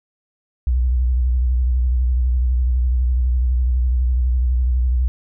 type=tone with vibrato; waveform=sine; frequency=62.1 Hz; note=B1; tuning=10 cents sharp; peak=-14 dBFS; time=0.67-5.08 s; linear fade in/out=0 ms; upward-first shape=square; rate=12 Hz; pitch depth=60 cents each way; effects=none